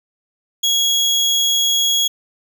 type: tone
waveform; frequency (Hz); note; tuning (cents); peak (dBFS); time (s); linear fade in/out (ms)
30% pulse; 3322; G#7; 0; -11; 0.63-2.08; 10
effects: none